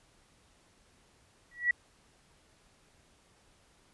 sine tone with exponential growth, 1936 Hz, B6, 35 cents flat, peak -20 dBFS, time 1.51-1.71 s, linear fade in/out 5 ms, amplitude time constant 42 ms, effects pink hiss -65 dBFS RMS until 3.93 s + resampled to 24000 Hz

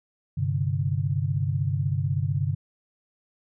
sine chord, G suspended fourth, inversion none, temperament equal, 98 / 130.81 / 146.83 Hz, G2 / C3 / D3, 0 / 0 / 0 cents, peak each -27 dBFS, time 0.37-2.55 s, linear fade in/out 10 ms, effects none

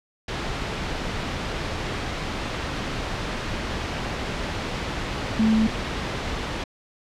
sine tone in noise, 220 Hz, A3, in tune, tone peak -16 dBFS, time 5.39-5.67 s, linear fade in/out 5 ms, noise pink, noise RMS -28 dBFS, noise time 0.28-6.64 s, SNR +9 dB, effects low-pass 4000 Hz 12 dB/octave

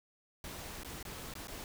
pink noise with dropouts, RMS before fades -45 dBFS, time 0.44-1.64 s, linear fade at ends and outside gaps 1 ms, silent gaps 0.834-0.847 / 1.028-1.051 / 1.338-1.353 / 1.472-1.482 s, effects none

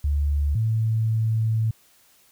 sine tone pair in turn, 72.4 / 111.22 Hz, D2 / A2, -24 / +19 cents, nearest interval perfect fifth, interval 743 cents, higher second, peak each -19 dBFS, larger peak neither, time 0.04-0.55 / 0.55-1.71 s, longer second, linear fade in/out 5 ms, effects white hiss -58 dBFS RMS until 2.31 s

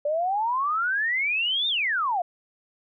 sine exponential two-way sweep, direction up then down, 574 to 3700 to 671 Hz, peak -22 dBFS, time 0.05-2.22 s, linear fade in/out 5 ms, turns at 1.68 s, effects none

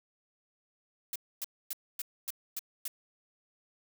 blue noise bursts, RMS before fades -36 dBFS, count 7, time 1.13-2.879 s, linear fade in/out 2 ms, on 27 ms, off 260 ms, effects none

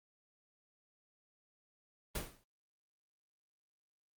pink noise with exponential decay, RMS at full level -34 dBFS, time 2.15-2.44 s, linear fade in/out 5 ms, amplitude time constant 61 ms, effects Opus 24 kbps

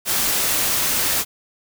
white noise, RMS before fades -20 dBFS, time 0.05-1.25 s, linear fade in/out 50 ms, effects none

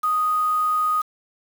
sine tone with quantisation, 1244.5 Hz, D#6, in tune, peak -18 dBFS, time 0.03-1.02 s, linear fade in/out 10 ms, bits 6, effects none

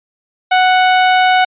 sawtooth tone, 740 Hz, F#5, in tune, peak -4 dBFS, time 0.51-1.45 s, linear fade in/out 10 ms, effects resampled to 8000 Hz

